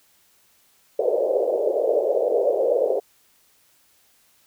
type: band-pass noise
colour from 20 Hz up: pink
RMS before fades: -21 dBFS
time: 0.99-3 s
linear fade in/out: 5 ms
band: 430 to 600 Hz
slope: 48 dB/octave
effects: white hiss -60 dBFS RMS until 4.46 s